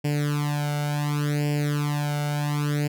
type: tone with flanger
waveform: sawtooth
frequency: 146.83 Hz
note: D3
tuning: in tune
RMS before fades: -25 dBFS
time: 0.04-2.88 s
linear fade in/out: 10 ms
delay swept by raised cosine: 0.39 to 1.39 ms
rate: 0.69 Hz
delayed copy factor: +0.9
effects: none